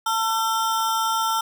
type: ring-modulated tone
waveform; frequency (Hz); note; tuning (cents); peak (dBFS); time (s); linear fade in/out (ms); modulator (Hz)
square; 1122; C#6; +21; -18; 0.06-1.41; 5; 227
effects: 8-bit